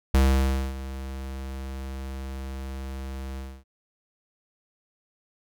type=tone with ADSR envelope; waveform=square; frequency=66.6 Hz; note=C2; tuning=31 cents sharp; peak=-16 dBFS; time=0.14-3.64 s; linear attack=3 ms; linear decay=590 ms; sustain=-17 dB; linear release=260 ms; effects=none